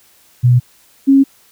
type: tone pair in turn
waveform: sine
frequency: 123.3 / 272.9 Hz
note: B2 / C#4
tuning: -2 / -27 cents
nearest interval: octave + major second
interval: 1375 cents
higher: second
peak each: -6 / -5 dBFS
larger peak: second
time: 0.43-0.6 / 1.07-1.24 s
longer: neither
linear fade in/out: 20 ms
effects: white hiss -50 dBFS RMS until 1.51 s